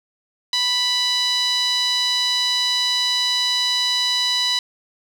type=tone with band-pass filter; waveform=sawtooth; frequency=990 Hz; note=B5; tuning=4 cents sharp; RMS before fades=-20 dBFS; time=0.53-4.59 s; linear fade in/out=2 ms; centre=4100 Hz; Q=3.7; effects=8-bit